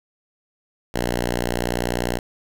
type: tone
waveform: 5% pulse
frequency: 60.1 Hz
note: B1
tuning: 46 cents flat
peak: -10 dBFS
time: 0.94-2.19 s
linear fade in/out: 5 ms
effects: none